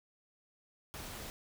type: noise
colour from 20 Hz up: pink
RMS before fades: -45 dBFS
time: 0.94-1.3 s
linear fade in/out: 0 ms
effects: none